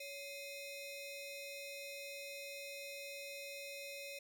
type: ring-modulated tone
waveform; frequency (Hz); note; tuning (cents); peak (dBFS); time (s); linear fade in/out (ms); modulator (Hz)
sawtooth; 1541; G6; -30; -39; 0-4.19; 5; 980
effects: 13-bit